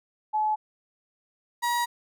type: tone pair in turn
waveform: sine / 35% pulse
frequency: 857 / 956.1 Hz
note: A5 / A#5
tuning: -46 / +44 cents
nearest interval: major second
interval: 190 cents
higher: second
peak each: -22 dBFS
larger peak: neither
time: 0.33-0.56 / 1.62-1.86 s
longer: second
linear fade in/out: 20 ms
effects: none